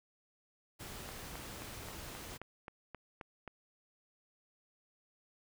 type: noise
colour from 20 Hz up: pink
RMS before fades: -47 dBFS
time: 0.79-2.38 s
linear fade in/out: 20 ms
type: click train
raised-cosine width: 0.5 ms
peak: -30 dBFS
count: 10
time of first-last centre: 1.09-3.477 s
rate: 3.77 Hz
effects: none